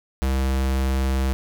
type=tone; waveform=square; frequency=66.2 Hz; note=C2; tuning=21 cents sharp; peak=-20 dBFS; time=0.22-1.33 s; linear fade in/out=0 ms; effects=none